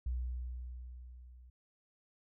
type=tone with level ramp; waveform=sine; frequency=61.74 Hz; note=B1; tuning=in tune; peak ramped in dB=-32 to -54 dBFS; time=0.06-1.5 s; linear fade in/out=5 ms; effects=none